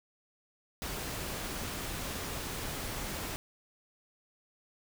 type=noise; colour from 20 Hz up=pink; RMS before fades=-38 dBFS; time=0.82-3.36 s; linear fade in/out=0 ms; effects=none